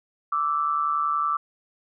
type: tone pair together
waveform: sine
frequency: 1167.8 / 1318.5 Hz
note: D6 / E6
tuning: -10 / 0 cents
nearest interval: major second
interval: 210 cents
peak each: -23 / -26 dBFS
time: 0.32-1.37 s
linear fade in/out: 5 ms
effects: none